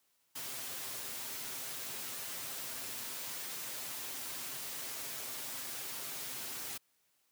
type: noise with comb filter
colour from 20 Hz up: white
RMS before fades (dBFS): -42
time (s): 0.35-6.78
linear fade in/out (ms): 10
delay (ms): 7.6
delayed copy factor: +0.5
effects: white hiss -75 dBFS RMS until 7.31 s + high-pass 100 Hz 12 dB/octave